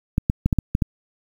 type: clicks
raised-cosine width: 5 ms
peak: -5 dBFS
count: 7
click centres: 0.181 / 0.299 / 0.46 / 0.528 / 0.587 / 0.751 / 0.822 s
effects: 7-bit